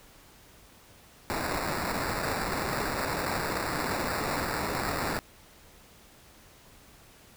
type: noise with sample-and-hold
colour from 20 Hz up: white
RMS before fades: -31 dBFS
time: 1.3-5.19 s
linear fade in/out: 0 ms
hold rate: 3150 Hz
effects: pink hiss -55 dBFS RMS until 7.36 s